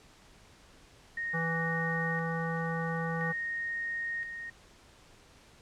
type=tone with tremolo; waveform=sine; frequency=1858 Hz; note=A#6; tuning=6 cents flat; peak=-32 dBFS; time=1.17-4.5 s; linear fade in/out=5 ms; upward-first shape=square; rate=0.49 Hz; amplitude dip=50%
type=harmonic tone; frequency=164.81 Hz; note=E3; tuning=in tune; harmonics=1 / 3 / 5 / 7 / 9; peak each=-33 / -38 / -40 / -41 / -43 dBFS; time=1.33-3.33 s; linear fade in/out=20 ms
effects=pink hiss -58 dBFS RMS until 5.61 s + low-pass 8000 Hz 12 dB/octave